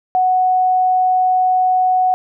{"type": "tone", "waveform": "sine", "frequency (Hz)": 740, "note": "F#5", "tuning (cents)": 0, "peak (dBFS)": -11, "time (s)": [0.15, 2.14], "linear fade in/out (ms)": 0, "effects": []}